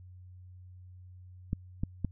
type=clicks; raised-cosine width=5 ms; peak=-18 dBFS; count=3; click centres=1.531 / 1.835 / 2.047 s; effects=added 91 Hz sine -48 dBFS peak until 2.11 s